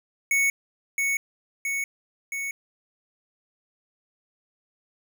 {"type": "tone with echo", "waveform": "square", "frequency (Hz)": 2217, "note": "C#7", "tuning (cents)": 0, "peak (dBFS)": -20, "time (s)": [0.31, 0.5], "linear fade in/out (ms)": 2, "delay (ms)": 670, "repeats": 3, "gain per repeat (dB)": -3, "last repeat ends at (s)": 2.51, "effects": []}